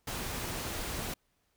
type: noise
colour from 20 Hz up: pink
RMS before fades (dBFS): -37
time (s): 0.07-1.14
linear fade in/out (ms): 5
effects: pink hiss -75 dBFS RMS until 1.56 s